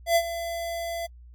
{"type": "tone with ADSR envelope", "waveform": "square", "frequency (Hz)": 675, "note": "E5", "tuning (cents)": 41, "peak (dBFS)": -17, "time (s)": [0.06, 1.07], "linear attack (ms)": 98, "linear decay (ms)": 62, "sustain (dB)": -13, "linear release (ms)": 14, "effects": ["added 60 Hz sine -45 dBFS peak until 1.34 s", "AAC 64 kbps"]}